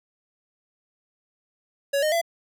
square tone with pitch steps, 560 / 614.2 / 673.7 Hz, C#5 / D#5 / E5, +18 / -23 / +38 cents, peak -21 dBFS, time 1.93-2.215 s, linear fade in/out 10 ms, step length 95 ms, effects none

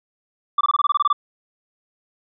triangle tone bursts, 1168 Hz, D6, 10 cents flat, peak -12 dBFS, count 11, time 0.58-1.129 s, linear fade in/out 5 ms, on 29 ms, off 23 ms, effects resampled to 11025 Hz

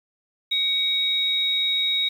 sine tone pair together, 2252 / 3787 Hz, C#7 / A#7, +27 / +27 cents, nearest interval major sixth, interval 900 cents, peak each -29 / -20 dBFS, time 0.51-2.09 s, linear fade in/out 10 ms, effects 8-bit

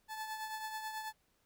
30% pulse tone with tremolo, 870 Hz, A5, 20 cents flat, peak -35 dBFS, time 0.08-1.13 s, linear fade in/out 50 ms, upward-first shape triangle, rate 9.2 Hz, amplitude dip 55%, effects pink hiss -75 dBFS RMS until 1.45 s

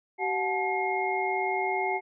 sine tone cluster, 381.2 / 726 / 864 / 2141 Hz, G4 / F#5 / A5 / C7, -48 / -33 / -32 / +39 cents, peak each -31 dBFS, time 0.18-2.01 s, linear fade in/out 50 ms, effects none

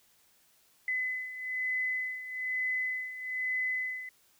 sine beating tone pair, 2018 / 2019.1 Hz, B6 / B6, +37 / +38 cents, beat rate 1.1 Hz, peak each -32 / -37 dBFS, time 0.88-4.09 s, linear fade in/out 2 ms, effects white hiss -66 dBFS RMS until 4.39 s

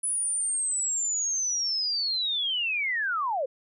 sine linear sweep, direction down, 10000 to 486.2 Hz, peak -25 dBFS, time 0.03-3.46 s, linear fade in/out 10 ms, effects none

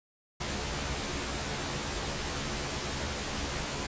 pink noise with comb filter, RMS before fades -34 dBFS, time 0.4-3.87 s, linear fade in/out 10 ms, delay 14 ms, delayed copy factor +1, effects resampled to 16000 Hz

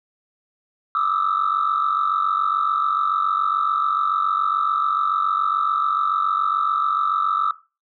sine tone cluster, 1181 / 1276 / 1323 Hz, D6 / D#6 / E6, +9 / +43 / +6 cents, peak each -21 dBFS, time 0.95-7.51 s, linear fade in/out 2 ms, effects noise-tail reverb RT60 0.3 s tail -18 dB re dry + tanh soft clip ceiling -12 dBFS

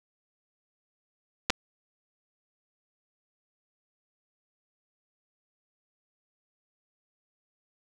clicks, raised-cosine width 0.2 ms, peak -7 dBFS, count 2, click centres 1.499 / 1.503 s, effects none

